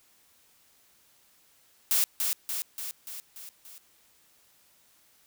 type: noise with echo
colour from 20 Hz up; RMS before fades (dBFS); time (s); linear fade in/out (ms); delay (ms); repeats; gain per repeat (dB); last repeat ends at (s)
blue; -24; 1.91-2.04; 0; 290; 6; -4; 3.78
effects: white hiss -63 dBFS RMS until 5.26 s